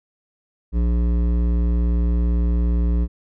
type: tone with hard clipping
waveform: triangle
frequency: 58.8 Hz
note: A#1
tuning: 16 cents sharp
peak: -18 dBFS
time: 0.72-3.08 s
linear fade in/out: 50 ms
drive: 16 dB
effects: none